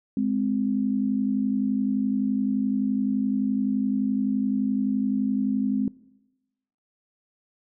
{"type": "tone pair together", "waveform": "sine", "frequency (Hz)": [208.8, 260.5], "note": ["G#3", "C4"], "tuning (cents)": [10, -7], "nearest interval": "major third", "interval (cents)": 383, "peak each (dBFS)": -24, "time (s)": [0.17, 5.88], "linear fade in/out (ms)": 2, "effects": ["noise-tail reverb RT60 1.0 s tail -21 dB re dry"]}